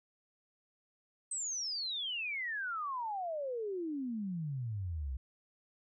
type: exponential sweep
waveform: sine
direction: down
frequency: 8300 to 61.6 Hz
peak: -35 dBFS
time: 1.31-5.17 s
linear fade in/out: 5 ms
effects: none